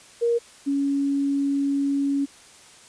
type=tone pair in turn; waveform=sine; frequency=470 / 279.5 Hz; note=A#4 / C#4; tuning=+14 / +14 cents; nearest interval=major sixth; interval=900 cents; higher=first; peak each=-18 / -20 dBFS; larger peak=first; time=0.21-0.39 / 0.66-2.26 s; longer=second; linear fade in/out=20 ms; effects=white hiss -49 dBFS RMS until 2.88 s + resampled to 22050 Hz